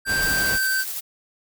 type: tone with pitch glide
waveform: square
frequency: 1572 to 1545.9 Hz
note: G6 to G6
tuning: +4 to -25 cents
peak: -21 dBFS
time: 0.05-0.85 s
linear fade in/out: 50 ms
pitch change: -29 cents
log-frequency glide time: 0.28-0.69 s
type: noise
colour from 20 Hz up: pink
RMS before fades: -29 dBFS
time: 0.06-0.59 s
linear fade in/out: 50 ms
type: noise with tremolo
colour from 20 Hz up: blue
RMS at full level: -29 dBFS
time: 0.21-1.01 s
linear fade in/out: 20 ms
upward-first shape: square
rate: 12 Hz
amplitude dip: 25%
effects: none